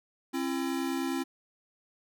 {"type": "tone pair together", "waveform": "square", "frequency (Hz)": [268, 337.7], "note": ["C4", "E4"], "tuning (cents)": [42, 42], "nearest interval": "major third", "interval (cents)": 400, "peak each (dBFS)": [-32, -34], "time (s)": [0.33, 1.24], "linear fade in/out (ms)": 20, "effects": []}